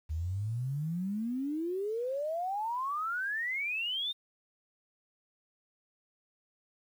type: exponential sweep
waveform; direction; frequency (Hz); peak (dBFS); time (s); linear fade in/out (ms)
sine; up; 75 to 3699; -31; 0.09-4.13; 20
effects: 10-bit